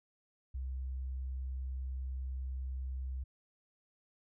sine tone, 65 Hz, C2, 11 cents flat, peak -36 dBFS, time 0.54-3.24 s, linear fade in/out 10 ms, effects none

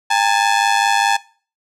sawtooth ring-modulated tone, 856 Hz, A5, 48 cents flat, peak -6 dBFS, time 0.1-1.17 s, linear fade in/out 10 ms, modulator 52.4 Hz, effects noise-tail reverb RT60 0.4 s tail -20 dB re dry + low-pass 8000 Hz 12 dB/octave

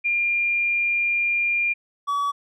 sine / triangle tone pair in turn, 2400 / 1138.2 Hz, D7 / C#6, +37 / +45 cents, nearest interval octave + minor second, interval 1292 cents, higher first, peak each -19 / -19 dBFS, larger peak neither, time 0.04-1.74 / 2.07-2.32 s, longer first, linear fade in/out 20 ms, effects none

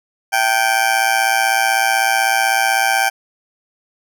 20% pulse tone with amplitude modulation, 780 Hz, G5, 9 cents flat, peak -5 dBFS, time 0.32-3.1 s, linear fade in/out 20 ms, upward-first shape sine, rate 116 Hz, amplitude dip 75%, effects none

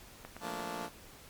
click train, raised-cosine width 0.5 ms, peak -29 dBFS, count 4, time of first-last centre 0.25-0.598 s, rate 8.63 Hz
10% pulse chord, Bb major seventh, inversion second, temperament just, 174.81 / 218.5 / 233.1 / 291.4 Hz, F3 / A3 / Bb3 / D4, +2 / -12 / 0 / -13 cents, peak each -36 dBFS, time 0.4-0.9 s, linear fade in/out 50 ms
effects pink hiss -54 dBFS RMS until 1.29 s + MP3 96 kbps

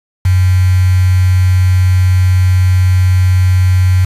sine tone with quantisation, 92 Hz, F#2, 9 cents flat, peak -6 dBFS, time 0.25-4.05 s, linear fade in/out 5 ms, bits 4, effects resampled to 32000 Hz

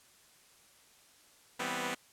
5% pulse chord, C major seventh, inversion first, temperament equal with one note detuned, 163.39 / 196 / 246.9 / 261.6 Hz, E3 / G3 / B3 / C4, -15 / 0 / 0 / 0 cents, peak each -31 / -31 / -25 / -29 dBFS, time 1.59-1.95 s, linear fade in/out 10 ms, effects white hiss -62 dBFS RMS until 2.12 s + low-pass 11000 Hz 12 dB/octave

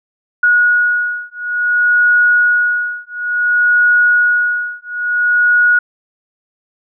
sine beating tone pair, 1453 / 1453.57 Hz, F#6 / F#6, -32 / -31 cents, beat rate 0.57 Hz, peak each -13 dBFS, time 0.43-5.79 s, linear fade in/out 5 ms, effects none

